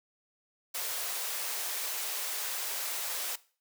white high-pass noise, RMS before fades -35 dBFS, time 0.74-3.36 s, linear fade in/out 10 ms, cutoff 440 Hz, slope 24 dB/octave, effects noise-tail reverb RT60 0.4 s tail -19 dB re dry

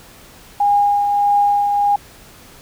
sine tone with tremolo, 815 Hz, G#5, 33 cents flat, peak -10 dBFS, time 0.6-1.96 s, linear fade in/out 5 ms, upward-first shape triangle, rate 1.6 Hz, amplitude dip 40%, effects pink hiss -43 dBFS RMS until 2.61 s

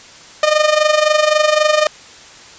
sawtooth tone with amplitude modulation, 610 Hz, D#5, 34 cents flat, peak -4 dBFS, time 0.43-1.87 s, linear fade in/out 2 ms, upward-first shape sine, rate 23.8 Hz, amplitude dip 70%, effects white hiss -39 dBFS RMS until 2.58 s + resampled to 16000 Hz

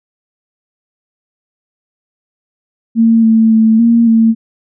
sine tone with pitch steps, 227.3 / 223.4 / 221.8 / 232.5 / 225.5 Hz, A#3 / A3 / A3 / A#3 / A3, -43 / +27 / +14 / -4 / +43 cents, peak -5 dBFS, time 2.95-4.35 s, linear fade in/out 50 ms, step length 280 ms, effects none

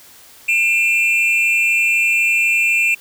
triangle tone pair together, 2400 / 2668 Hz, D7 / E7, +37 / +20 cents, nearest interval major second, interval 183 cents, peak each -14 dBFS, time 0.48-2.95 s, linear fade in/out 10 ms, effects white hiss -44 dBFS RMS until 3 s

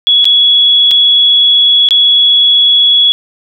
sine tone with dropouts, 3368 Hz, G#7, 24 cents sharp, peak -4 dBFS, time 0.07-3.12 s, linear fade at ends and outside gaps 0 ms, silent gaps 0.244-0.254 / 0.91-0.914 / 1.888-1.908 s, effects none

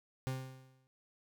40% pulse tone with exponential decay, 130.81 Hz, C3, in tune, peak -32 dBFS, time 0.27-0.87 s, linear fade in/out 0 ms, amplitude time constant 130 ms, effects none

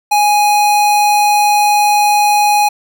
square tone, 830.6 Hz, G#5, in tune, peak -9 dBFS, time 0.11-2.69 s, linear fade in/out 10 ms, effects none

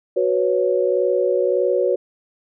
sine chord, F# suspended fourth, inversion none, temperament just, 370 / 493.3 / 555 Hz, F#4 / B4 / C#5, 0 / -2 / +2 cents, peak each -20 dBFS, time 0.16-1.96 s, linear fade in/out 10 ms, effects none

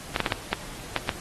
clicks, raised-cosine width 0.3 ms, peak -7 dBFS, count 7, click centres 0.162 / 0.203 / 0.262 / 0.322 / 0.53 / 0.963 / 1.092 s, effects pink hiss -41 dBFS RMS until 1.2 s + AAC 32 kbps

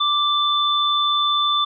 sine tone pair together, 1174.7 / 3527 Hz, D6 / A7, 0 / +3 cents, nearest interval octave + perfect fifth, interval 1903 cents, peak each -19 dBFS, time 0-1.65 s, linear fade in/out 10 ms, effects none

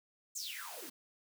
white noise with high-pass filter sweep, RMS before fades -44 dBFS, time 0.35-0.9 s, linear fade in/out 10 ms, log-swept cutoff 7400 to 240 Hz, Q 9.9, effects none

